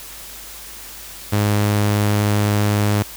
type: tone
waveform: sawtooth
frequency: 103.83 Hz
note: G#2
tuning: in tune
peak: -11 dBFS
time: 1.32-3.03 s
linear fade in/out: 10 ms
effects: added 50 Hz sine -45 dBFS peak until 3.16 s + white hiss -36 dBFS RMS until 3.16 s